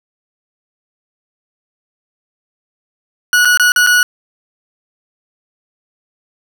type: tone with dropouts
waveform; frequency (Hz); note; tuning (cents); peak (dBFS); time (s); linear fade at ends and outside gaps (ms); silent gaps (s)
40% pulse; 1464; F#6; -19; -7; 3.33-4.03; 1; 3.449-3.454 / 3.574-3.597 / 3.72-3.761 / 3.865-3.871
effects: none